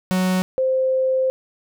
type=tone pair in turn; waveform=45% pulse / sine; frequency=185 / 522 Hz; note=F#3 / C5; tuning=0 / -4 cents; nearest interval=octave + tritone; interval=1796 cents; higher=second; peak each=-17 / -16 dBFS; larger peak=second; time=0.11-0.42 / 0.58-1.3 s; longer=second; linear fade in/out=0 ms; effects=none